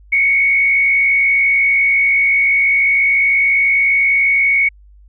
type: tone with frequency modulation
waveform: sine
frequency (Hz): 2217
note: C#7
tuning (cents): 0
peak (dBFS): -10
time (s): 0.12-4.69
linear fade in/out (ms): 10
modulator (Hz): 60.3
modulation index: 0.8
effects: added 50 Hz sine -41 dBFS peak until 5.08 s